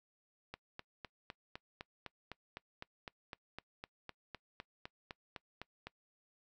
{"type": "click train", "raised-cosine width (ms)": 0.3, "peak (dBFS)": -28, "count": 22, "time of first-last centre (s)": [0.54, 5.87], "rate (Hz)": 3.94, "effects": ["noise-tail reverb RT60 0.1 s tail -23 dB re dry"]}